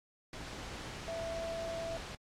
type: tone in noise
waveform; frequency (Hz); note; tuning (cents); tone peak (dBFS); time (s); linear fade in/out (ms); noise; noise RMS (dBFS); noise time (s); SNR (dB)
sine; 663; E5; +10; -37; 1.08-1.97; 2; pink; -44; 0.33-2.15; +4
effects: low-pass 6000 Hz 12 dB/octave + AAC 64 kbps